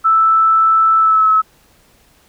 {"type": "tone with pitch glide", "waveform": "sine", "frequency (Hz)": [1318.5, 1292.1], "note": ["E6", "E6"], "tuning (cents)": [0, -35], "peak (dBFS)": -8, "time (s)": [0.04, 1.42], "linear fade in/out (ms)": 20, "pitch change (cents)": -35, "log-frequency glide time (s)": [0.98, 1.29], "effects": ["pink hiss -52 dBFS RMS until 2.28 s"]}